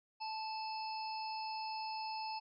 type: harmonic tone with a mistuned harmonic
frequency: 876 Hz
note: A5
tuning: 8 cents flat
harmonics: 1 / 3 / 5 / 6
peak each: -40 / -50 / -50 / -48 dBFS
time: 0.2-2.4 s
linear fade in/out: 20 ms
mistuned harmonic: 6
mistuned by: -46 cents
effects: none